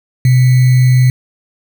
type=tone with sample-and-hold; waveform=sine; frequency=127.1 Hz; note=C3; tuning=50 cents flat; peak=-5 dBFS; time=0.25-1.1 s; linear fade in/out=2 ms; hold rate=2100 Hz; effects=none